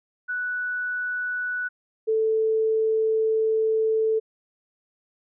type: tone pair in turn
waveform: sine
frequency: 1480 / 440.8 Hz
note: F#6 / A4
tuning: 0 / +3 cents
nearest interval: octave + major sixth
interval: 2097 cents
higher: first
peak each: -25 / -19 dBFS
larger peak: second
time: 0.28-1.69 / 2.07-4.2 s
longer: second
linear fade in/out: 20 ms
effects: none